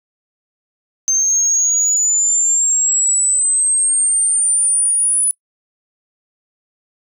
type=exponential sweep; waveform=sine; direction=up; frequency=6272 to 9956 Hz; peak=-11 dBFS; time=1.08-5.31 s; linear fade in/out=0 ms; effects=noise-tail reverb RT60 0.1 s tail -26 dB re dry + tanh soft clip ceiling -7 dBFS